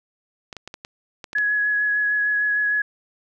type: clicks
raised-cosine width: 0.2 ms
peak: -18 dBFS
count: 8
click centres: 0.528 / 0.567 / 0.676 / 0.741 / 0.849 / 1.242 / 1.331 / 1.384 s
type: tone with vibrato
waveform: sine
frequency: 1682 Hz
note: G#6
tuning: 22 cents sharp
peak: -18 dBFS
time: 1.35-2.82 s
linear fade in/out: 5 ms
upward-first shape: sine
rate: 6.6 Hz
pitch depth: 15 cents each way
effects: none